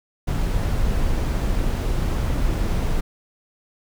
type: noise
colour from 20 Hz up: brown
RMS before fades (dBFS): -21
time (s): 0.27-3.01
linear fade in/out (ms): 10
effects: none